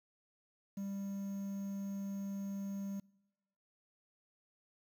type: tone with quantisation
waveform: triangle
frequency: 197.7 Hz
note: G3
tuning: 15 cents sharp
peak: -36 dBFS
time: 0.77-3 s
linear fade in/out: 5 ms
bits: 10
effects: noise-tail reverb RT60 1.0 s tail -26 dB re dry